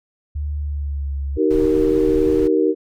sine tone with pitch glide, 73.42 to 69.54 Hz, D2 to C#2, 0 to +6 cents, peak -21 dBFS, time 0.35-1.38 s, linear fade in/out 10 ms, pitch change -94 cents, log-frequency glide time 0.59-1.13 s
sine chord, Eb major, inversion none, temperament equal with one note detuned, 311.1 / 382.2 / 466.2 Hz, Eb4 / G4 / Bb4, 0 / -44 / 0 cents, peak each -18 dBFS, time 1.36-2.75 s, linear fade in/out 50 ms
brown noise, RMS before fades -27 dBFS, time 1.5-2.48 s, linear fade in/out 10 ms
effects none

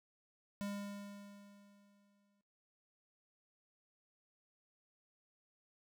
square tone with exponential decay, 202.1 Hz, G#3, 47 cents flat, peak -39 dBFS, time 0.61-2.41 s, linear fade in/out 0 ms, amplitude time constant 390 ms, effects noise-tail reverb RT60 0.2 s tail -18 dB re dry

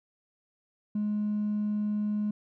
sine tone with hard clipping, 209.5 Hz, G#3, 15 cents sharp, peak -27 dBFS, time 0.95-2.31 s, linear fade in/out 5 ms, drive 1 dB, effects none

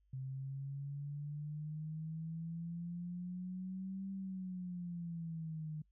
sine exponential two-way sweep, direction up then down, 130.81 to 194.5 to 152.2 Hz, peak -40 dBFS, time 0.13-5.82 s, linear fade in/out 5 ms, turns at 4.11 s, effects noise-tail reverb RT60 0.1 s tail -26 dB re dry + added 50 Hz sine -70 dBFS peak until 5.91 s

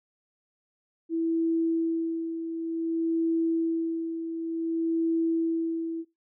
sine tone with tremolo, 329 Hz, E4, 3 cents flat, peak -22 dBFS, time 1.09-6.05 s, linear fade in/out 50 ms, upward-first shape sine, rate 0.55 Hz, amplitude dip 60%, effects noise-tail reverb RT60 0.2 s tail -18 dB re dry

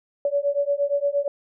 sine beating tone pair, 565 / 573.6 Hz, C#5 / D5, +33 / -41 cents, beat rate 8.6 Hz, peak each -23 / -23 dBFS, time 0.25-1.28 s, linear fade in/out 2 ms, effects none

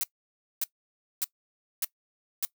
blue noise bursts, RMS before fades -28 dBFS, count 5, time 0.01-2.45 s, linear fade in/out 0 ms, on 24 ms, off 580 ms, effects noise-tail reverb RT60 0.1 s tail -20 dB re dry

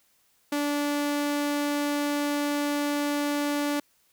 sawtooth tone, 290.4 Hz, D4, 19 cents flat, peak -21 dBFS, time 0.52-3.8 s, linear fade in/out 5 ms, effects white hiss -66 dBFS RMS until 4.12 s

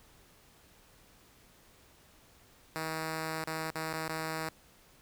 5% pulse tone with dropouts, 159.4 Hz, D#3, 42 cents sharp, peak -23 dBFS, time 2.76-4.49 s, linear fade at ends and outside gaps 0 ms, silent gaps 3.438-3.474 / 3.705-3.752 / 3.928-3.939 / 4.083-4.094 s, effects pink hiss -61 dBFS RMS until 5.01 s

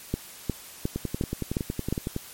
two click trains, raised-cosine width 3 ms, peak -12 / -15 dBFS, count 6 / 14, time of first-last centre 0.14-1.926 / 0.96-2.164 s, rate 2.8 / 10.8 Hz, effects white hiss -45 dBFS RMS until 2.33 s + MP3 64 kbps

